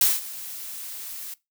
blue noise with ADSR envelope, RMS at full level -17 dBFS, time 0.01-1.34 s, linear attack 3 ms, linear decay 190 ms, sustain -19 dB, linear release 4 ms, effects noise-tail reverb RT60 0.2 s tail -20 dB re dry

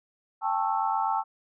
sine chord, A dominant seventh, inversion third, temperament just, 792 / 880 / 1100 / 1320 Hz, G5 / A5 / C#6 / E6, +18 / 0 / -14 / +2 cents, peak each -29 / -27 / -33 / -32 dBFS, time 0.41-1.24 s, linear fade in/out 50 ms, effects none

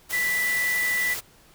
sine tone in noise, 1975.5 Hz, B6, in tune, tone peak -22 dBFS, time 0.12-1.15 s, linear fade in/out 20 ms, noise white, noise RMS -32 dBFS, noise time 0.09-1.21 s, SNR +7 dB, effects pink hiss -55 dBFS RMS until 1.54 s

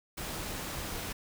pink noise, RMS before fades -38 dBFS, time 0.17-1.13 s, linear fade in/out 10 ms, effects none

